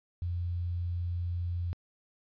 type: tone with quantisation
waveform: sine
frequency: 87.31 Hz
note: F2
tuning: in tune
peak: -30 dBFS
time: 0.22-1.73 s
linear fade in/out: 0 ms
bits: 10
effects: resampled to 11025 Hz